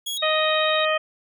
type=tone; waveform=sawtooth; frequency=3331 Hz; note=G#7; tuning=4 cents sharp; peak=-23 dBFS; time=0.06-0.18 s; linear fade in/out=10 ms
type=tone with vibrato; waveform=sine; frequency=3762 Hz; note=A#7; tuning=15 cents sharp; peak=-26 dBFS; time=0.17-0.85 s; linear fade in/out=2 ms; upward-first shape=square; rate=16 Hz; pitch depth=12 cents each way
type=harmonic tone; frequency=623 Hz; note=D#5; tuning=2 cents sharp; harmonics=1 / 2 / 3 / 4 / 5; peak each=-22 / -25 / -27 / -28 / -29 dBFS; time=0.22-0.98 s; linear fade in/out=10 ms
effects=none